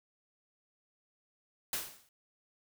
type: noise with exponential decay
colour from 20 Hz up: white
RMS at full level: -32 dBFS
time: 1.73-2.09 s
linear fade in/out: 2 ms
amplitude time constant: 78 ms
effects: none